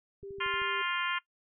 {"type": "click train", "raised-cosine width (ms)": 5, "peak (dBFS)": -40, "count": 6, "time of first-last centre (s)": [0.23, 0.618], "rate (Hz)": 12.9}
{"type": "tone", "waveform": "sine", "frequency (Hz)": 395.1, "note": "G4", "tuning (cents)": 14, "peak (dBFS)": -40, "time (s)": [0.23, 0.82], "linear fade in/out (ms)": 5}
{"type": "harmonic tone", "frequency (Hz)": 350.2, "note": "F4", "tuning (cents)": 5, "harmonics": [3, 4, 5, 6, 7, 8, 9], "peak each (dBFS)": [-35, -36, -37, -38, -38, -39, -40], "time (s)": [0.4, 1.19], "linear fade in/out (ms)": 10}
{"effects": ["noise-tail reverb RT60 0.1 s tail -19 dB re dry"]}